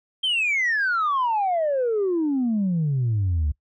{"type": "exponential sweep", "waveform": "sine", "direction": "down", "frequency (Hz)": [3199, 70], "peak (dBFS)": -18, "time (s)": [0.23, 3.52], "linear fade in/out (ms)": 10, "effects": ["noise-tail reverb RT60 0.1 s tail -24 dB re dry", "tanh soft clip ceiling -17 dBFS"]}